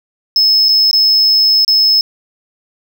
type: tone with dropouts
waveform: triangle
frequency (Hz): 5200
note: E8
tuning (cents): -24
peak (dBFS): -6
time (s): 0.36-2.01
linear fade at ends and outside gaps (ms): 1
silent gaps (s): 0.686-0.69 / 0.912-0.93 / 1.648-1.679
effects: none